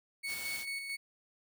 35% pulse tone with tremolo, 2217 Hz, C#7, in tune, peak -34 dBFS, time 0.23-0.97 s, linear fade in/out 20 ms, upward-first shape square, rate 4.5 Hz, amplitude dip 40%
white noise, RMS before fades -44 dBFS, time 0.26-0.66 s, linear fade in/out 50 ms
effects none

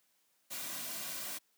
white noise with comb filter, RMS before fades -41 dBFS, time 0.5-1.39 s, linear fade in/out 20 ms, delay 2.3 ms, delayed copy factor -0.5, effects white hiss -74 dBFS RMS until 1.57 s + high-pass 150 Hz 12 dB/octave

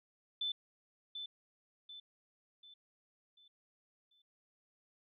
sine tone with echo, 3520 Hz, A7, in tune, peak -34 dBFS, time 0.41-0.52 s, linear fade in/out 5 ms, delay 740 ms, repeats 5, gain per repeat -7 dB, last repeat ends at 4.22 s, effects none

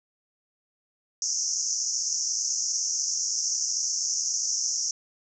pink band-pass noise, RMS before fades -28 dBFS, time 1.22-4.91 s, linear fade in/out 2 ms, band 5400 to 6700 Hz, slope 96 dB/octave, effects none

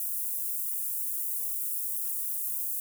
white high-pass noise, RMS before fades -32 dBFS, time 0-2.8 s, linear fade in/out 2 ms, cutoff 9900 Hz, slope 24 dB/octave, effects none

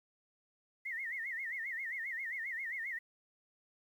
sine tone with vibrato, 1975.5 Hz, B6, in tune, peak -37 dBFS, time 0.85-2.99 s, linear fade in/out 10 ms, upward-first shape sine, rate 7.5 Hz, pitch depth 170 cents each way, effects 11-bit

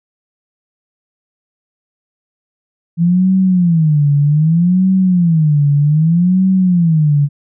sine tone with vibrato, 164.81 Hz, E3, in tune, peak -8 dBFS, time 2.97-7.29 s, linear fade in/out 50 ms, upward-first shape sine, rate 0.64 Hz, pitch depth 240 cents each way, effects none

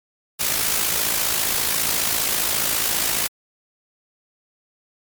white noise with amplitude modulation, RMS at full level -19 dBFS, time 0.39-3.28 s, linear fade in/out 20 ms, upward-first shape sine, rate 54.8 Hz, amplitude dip 50%, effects MP3 96 kbps

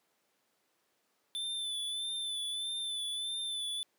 square tone with vibrato, 3520 Hz, A7, in tune, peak -35 dBFS, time 1.35-3.83 s, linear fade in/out 0 ms, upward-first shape sine, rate 1.6 Hz, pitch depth 38 cents each way, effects pink hiss -75 dBFS RMS until 3.98 s + high-pass 300 Hz 12 dB/octave

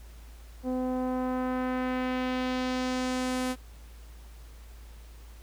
sawtooth tone with low-pass filter sweep, 254.7 Hz, C4, 46 cents flat, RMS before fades -30 dBFS, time 0.63-3.56 s, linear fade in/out 50 ms, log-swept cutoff 560 to 12000 Hz, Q 1.1, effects added 56 Hz sine -45 dBFS peak until 5.42 s + pink hiss -57 dBFS RMS until 5.42 s

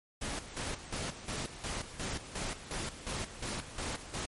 pink noise with tremolo, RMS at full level -37 dBFS, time 0.21-4.26 s, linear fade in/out 10 ms, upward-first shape square, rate 2.8 Hz, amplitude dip 70%, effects MP3 48 kbps

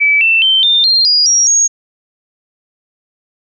sine tone with pitch steps, 2300 / 2673 / 3106 / 3609 / 4194 / 4874 / 5663 / 6581 Hz, D7 / E7 / G7 / A7 / C8 / D#8 / F8 / G#8, -37 / +23 / -17 / +43 / +3 / -37 / +23 / -17 cents, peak -7 dBFS, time 0-1.68 s, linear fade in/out 20 ms, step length 210 ms, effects none

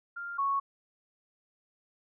sine tone pair in turn, 1396.9 / 1106.8 Hz, F6 / C#6, 0 / -3 cents, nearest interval major third, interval 403 cents, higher first, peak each -36 / -26 dBFS, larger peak second, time 0.16-0.38 / 0.38-0.6 s, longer neither, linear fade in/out 10 ms, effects none

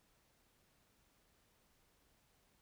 silence, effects pink hiss -74 dBFS RMS until 2.61 s

